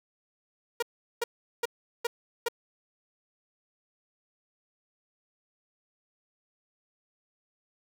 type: tone bursts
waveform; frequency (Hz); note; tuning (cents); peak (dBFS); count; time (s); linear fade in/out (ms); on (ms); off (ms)
sawtooth; 472; A#4; +22; -22; 5; 0.8-2.485; 5; 25; 390
effects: none